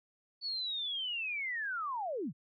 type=linear sweep; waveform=sine; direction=down; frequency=4497 to 110.8 Hz; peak=-34 dBFS; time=0.41-2.33 s; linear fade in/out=50 ms; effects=none